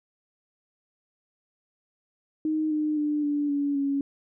sine tone with pitch steps, 311.1 / 304.3 / 297.7 / 291.3 / 285 / 278.8 Hz, D#4 / D#4 / D4 / D4 / C#4 / C#4, 0 / -38 / +24 / -14 / +48 / +10 cents, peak -23 dBFS, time 2.45-4.01 s, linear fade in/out 2 ms, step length 260 ms, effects none

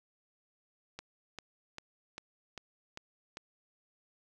click train, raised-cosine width 0.2 ms, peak -25 dBFS, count 7, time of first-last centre 0.99-3.371 s, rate 2.52 Hz, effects none

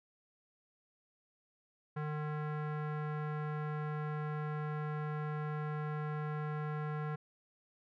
square tone with low-pass filter, 151.3 Hz, D#3, 48 cents flat, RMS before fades -38 dBFS, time 1.96-7.16 s, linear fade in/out 10 ms, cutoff 1500 Hz, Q 2, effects none

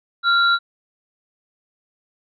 sine tone pair together, 1387 / 3929 Hz, F6 / B7, -12 / -10 cents, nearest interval octave + tritone, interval 1802 cents, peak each -14 / -20 dBFS, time 0.23-0.59 s, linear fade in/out 50 ms, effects none

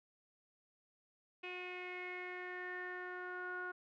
sawtooth tone with low-pass filter sweep, 361.9 Hz, F#4, 38 cents flat, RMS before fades -45 dBFS, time 1.43-3.72 s, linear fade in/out 10 ms, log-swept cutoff 2600 to 1400 Hz, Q 8.2, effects none

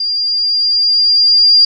sine tone with level ramp, 4797 Hz, D8, 36 cents sharp, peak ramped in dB -14 to -4 dBFS, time 0-1.65 s, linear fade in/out 5 ms, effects none

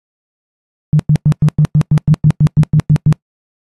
sine tone bursts, 151.1 Hz, D3, 50 cents sharp, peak -5 dBFS, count 14, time 0.93-3.126 s, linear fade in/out 0 ms, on 64 ms, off 100 ms, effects noise-tail reverb RT60 0.1 s tail -25 dB re dry + AAC 32 kbps

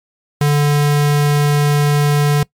square tone, 146.1 Hz, D3, 9 cents flat, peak -11 dBFS, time 0.41-2.43 s, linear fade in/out 2 ms, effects noise-tail reverb RT60 0.1 s tail -22 dB re dry + MP3 96 kbps

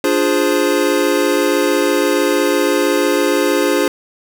square chord, D half-diminished seventh, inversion none, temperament equal, 293.7 / 349.2 / 415.3 / 523.3 Hz, D4 / F4 / Ab4 / C5, 0 / 0 / 0 / 0 cents, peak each -19 dBFS, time 0.04-3.88 s, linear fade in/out 2 ms, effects none

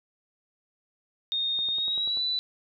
sine tone with pitch glide, 3688 to 3976 Hz, A#7 to B7, -19 to +11 cents, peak -25 dBFS, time 1.32-2.39 s, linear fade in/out 0 ms, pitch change +130 cents, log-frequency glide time 1.71-2.22 s
click train, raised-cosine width 1 ms, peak -32 dBFS, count 7, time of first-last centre 1.59-2.173 s, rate 10.3 Hz
effects none

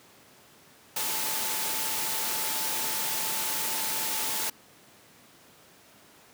sine tone in noise, 879 Hz, A5, 2 cents flat, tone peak -40 dBFS, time 0.96-4.5 s, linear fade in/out 5 ms, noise white, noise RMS -30 dBFS, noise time 0.96-4.5 s, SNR -13 dB, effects pink hiss -55 dBFS RMS until 6.33 s + high-pass 150 Hz 12 dB/octave

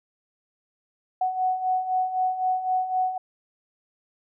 sine beating tone pair, 740 / 743.9 Hz, F#5 / F#5, 0 / +9 cents, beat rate 3.9 Hz, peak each -29 / -23 dBFS, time 1.21-3.18 s, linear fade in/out 5 ms, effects none

